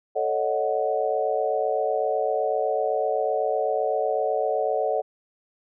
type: chord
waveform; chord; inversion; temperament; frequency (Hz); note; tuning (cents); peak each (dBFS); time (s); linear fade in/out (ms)
sine; D# half-diminished seventh; second; equal; 440 / 554.4 / 622.3 / 740; A4 / C#5 / D#5 / F#5; 0 / 0 / 0 / 0; -27; 0.15-5.02; 20
effects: none